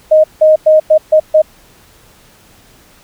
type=tone bursts at uneven times; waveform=sine; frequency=622.3 Hz; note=D#5; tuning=in tune; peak=-3 dBFS; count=6; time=0.11-0.24 / 0.41-0.56 / 0.66-0.8 / 0.9-0.98 / 1.12-1.2 / 1.34-1.42 s; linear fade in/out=10 ms; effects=pink hiss -45 dBFS RMS until 3.03 s